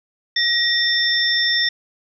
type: tone cluster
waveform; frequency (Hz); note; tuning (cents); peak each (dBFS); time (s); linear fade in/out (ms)
sine; 1894 / 3582 / 5370; A#6 / A7 / E8; +27 / +30 / +31; -20; 0.36-1.69; 5
effects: none